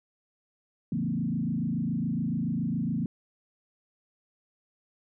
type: tone with frequency modulation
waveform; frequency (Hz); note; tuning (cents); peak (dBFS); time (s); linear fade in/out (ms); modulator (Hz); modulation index
sine; 197.8; G3; +16; -26; 0.92-3.06; 2; 27.1; 2.2
effects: none